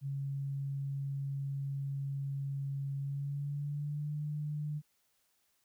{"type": "tone with pitch glide", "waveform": "sine", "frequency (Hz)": [138.59, 149.4], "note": ["C#3", "D3"], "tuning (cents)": [0, 30], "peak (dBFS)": -34, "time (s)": [0.01, 4.82], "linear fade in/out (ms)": 50, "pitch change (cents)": 130, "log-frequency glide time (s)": [2.97, 4.16], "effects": ["white hiss -75 dBFS RMS until 5.64 s"]}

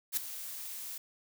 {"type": "noise with ADSR envelope", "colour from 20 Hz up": "blue", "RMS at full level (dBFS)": -29, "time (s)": [0.12, 0.98], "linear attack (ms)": 52, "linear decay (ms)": 3, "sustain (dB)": -13, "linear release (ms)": 4, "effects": []}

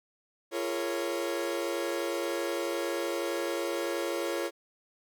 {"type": "chord", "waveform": "40% pulse", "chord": "Bb minor seventh", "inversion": "second", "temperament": "equal with one note detuned", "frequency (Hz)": [343, 415.3, 466.2, 554.4], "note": ["F4", "Ab4", "Bb4", "Db5"], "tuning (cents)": [-31, 0, 0, 0], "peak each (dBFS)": [-33, -38, -36, -34], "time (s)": [0.51, 4.51], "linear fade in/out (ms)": 50, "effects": []}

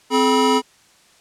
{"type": "tone cluster", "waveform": "square", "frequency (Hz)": [260.4, 428.4, 972], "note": ["C4", "A4", "B5"], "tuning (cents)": [-8, -46, -28], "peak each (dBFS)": -19, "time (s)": [0.1, 0.62], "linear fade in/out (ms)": 50, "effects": ["white hiss -53 dBFS RMS until 1.2 s", "low-pass 8000 Hz 12 dB/octave"]}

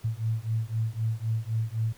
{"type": "beating tone pair", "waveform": "sine", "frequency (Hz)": [110, 113.9], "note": ["A2", "A#2"], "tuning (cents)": [0, -40], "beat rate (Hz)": 3.9, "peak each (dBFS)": -29, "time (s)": [0.04, 1.93], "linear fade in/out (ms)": 10, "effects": ["pink hiss -55 dBFS RMS until 1.97 s"]}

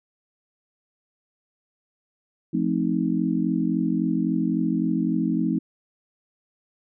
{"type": "chord", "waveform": "sine", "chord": "F dominant seventh", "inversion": "none", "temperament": "just", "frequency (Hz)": [174.61, 218.3, 261.9, 314.3], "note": ["F3", "A3", "C4", "Eb4"], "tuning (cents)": [0, -13, 2, 18], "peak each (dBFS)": -26, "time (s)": [2.53, 5.59], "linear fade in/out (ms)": 10, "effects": []}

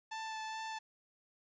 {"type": "tone with vibrato", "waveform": "sawtooth", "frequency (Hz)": 880, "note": "A5", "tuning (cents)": 0, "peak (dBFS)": -36, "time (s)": [0.11, 0.79], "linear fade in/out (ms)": 10, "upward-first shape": "sine", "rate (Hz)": 2.4, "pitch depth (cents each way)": 11, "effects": ["resampled to 16000 Hz", "11-bit"]}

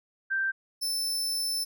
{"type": "tone pair in turn", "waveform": ["sine", "sawtooth"], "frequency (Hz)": [1568, 5288], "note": ["G6", "E8"], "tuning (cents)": [0, 5], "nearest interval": "octave + major sixth", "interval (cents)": 2105, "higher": "second", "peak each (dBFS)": -25, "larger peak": "neither", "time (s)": [[0.3, 0.52], [0.81, 1.65]], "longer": "second", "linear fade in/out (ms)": 20, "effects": []}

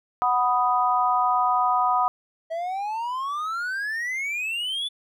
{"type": "chord", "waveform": "sine", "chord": "B major", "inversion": "second", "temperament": "equal", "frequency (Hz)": [740, 987.8, 1244.5], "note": ["F#5", "B5", "D#6"], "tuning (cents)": [0, 0, 0], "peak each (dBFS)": -23, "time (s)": [0.22, 2.08], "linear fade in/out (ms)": 0}
{"type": "exponential sweep", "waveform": "triangle", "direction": "up", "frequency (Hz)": [643, 3510], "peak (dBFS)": -24, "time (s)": [2.5, 4.89], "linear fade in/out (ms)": 20}
{"effects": []}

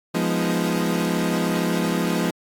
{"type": "chord", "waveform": "30% pulse", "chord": "F half-diminished seventh", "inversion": "none", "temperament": "equal", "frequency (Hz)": [174.61, 207.7, 246.9, 311.1], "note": ["F3", "Ab3", "Cb4", "Eb4"], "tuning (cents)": [0, 0, 0, 0], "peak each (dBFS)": [-21, -24, -24, -26], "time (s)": [0.14, 2.31], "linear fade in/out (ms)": 10, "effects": ["AAC 64 kbps"]}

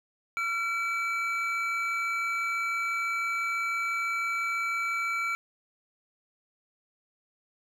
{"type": "tone pair together", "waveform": "triangle", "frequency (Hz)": [1367, 2303], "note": ["F6", "D7"], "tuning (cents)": [-37, -34], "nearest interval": "major sixth", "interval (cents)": 903, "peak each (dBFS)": [-29, -28], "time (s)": [0.37, 5.35], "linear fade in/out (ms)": 0, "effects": []}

